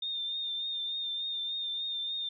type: tone with vibrato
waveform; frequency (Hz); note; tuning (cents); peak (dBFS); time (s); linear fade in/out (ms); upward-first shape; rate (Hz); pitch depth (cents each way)
sine; 3628; A#7; -48; -32; 0.02-2.29; 5; triangle; 3.4; 38
effects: none